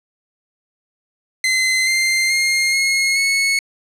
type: tone with pitch steps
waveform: sawtooth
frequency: 2056 / 2091 / 2126 / 2162 / 2198 Hz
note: C7 / C7 / C7 / C#7 / C#7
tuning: -31 / -2 / +27 / -44 / -15 cents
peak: -11 dBFS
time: 1.44-3.59 s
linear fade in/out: 2 ms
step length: 430 ms
effects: low-pass 10000 Hz 12 dB/octave